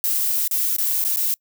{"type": "noise with dropouts", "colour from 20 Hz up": "violet", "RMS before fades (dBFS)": -21, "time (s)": [0.04, 1.34], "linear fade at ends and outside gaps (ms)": 0, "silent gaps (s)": [[0.476, 0.512], [0.764, 0.784], [1.04, 1.049], [1.161, 1.171]], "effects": ["noise-tail reverb RT60 0.1 s tail -26 dB re dry"]}